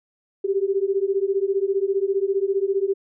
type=beating tone pair; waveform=sine; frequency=384.5 / 399.5 Hz; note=G4 / G4; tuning=-33 / +33 cents; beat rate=15 Hz; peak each=-22 dBFS; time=0.44-2.94 s; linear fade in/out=10 ms; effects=none